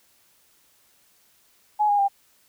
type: tone with pitch steps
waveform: sine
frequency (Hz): 842 / 818.5 / 795.7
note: G#5 / G#5 / G5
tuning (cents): +24 / -25 / +26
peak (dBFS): -17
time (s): 1.79-2.084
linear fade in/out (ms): 20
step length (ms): 98
effects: white hiss -61 dBFS RMS until 2.48 s